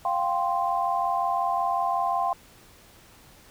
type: chord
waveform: sine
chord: F suspended second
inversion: none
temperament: equal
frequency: 698.5 / 784 / 1046.5 Hz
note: F5 / G5 / C6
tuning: 0 / 0 / 0 cents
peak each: -27 dBFS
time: 0.05-2.33 s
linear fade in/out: 2 ms
effects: pink hiss -53 dBFS RMS until 3.5 s